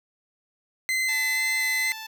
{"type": "tone with vibrato", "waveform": "40% pulse", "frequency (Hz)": 2046, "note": "C7", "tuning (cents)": -39, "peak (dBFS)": -22, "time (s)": [0.89, 1.92], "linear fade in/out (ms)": 0, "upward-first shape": "square", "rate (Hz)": 2.1, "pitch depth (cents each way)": 8}
{"type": "tone", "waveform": "10% pulse", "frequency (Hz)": 880, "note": "A5", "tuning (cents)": 0, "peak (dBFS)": -27, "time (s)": [1.08, 2.07], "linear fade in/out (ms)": 10}
{"effects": []}